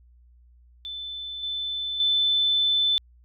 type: tone with level steps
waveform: sine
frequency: 3520 Hz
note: A7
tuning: in tune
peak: -32 / -27 / -19 dBFS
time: 0.85-2.98 s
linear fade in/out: 0 ms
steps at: 1.43 / 2 s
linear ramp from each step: 2 ms
effects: added 60 Hz sine -52 dBFS peak until 3.24 s